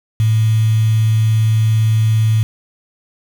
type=tone with quantisation; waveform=sine; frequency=110.3 Hz; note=A2; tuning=5 cents sharp; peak=-10 dBFS; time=0.2-2.43 s; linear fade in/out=0 ms; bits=5; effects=none